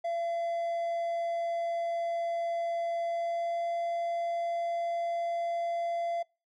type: tone with pitch glide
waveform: triangle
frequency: 679 to 682.9 Hz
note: F5 to F5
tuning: -49 to -39 cents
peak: -27 dBFS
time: 0.04-6.23 s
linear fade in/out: 10 ms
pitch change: +10 cents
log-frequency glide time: 3.06-3.67 s
effects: noise-tail reverb RT60 0.3 s tail -25 dB re dry + MP3 48 kbps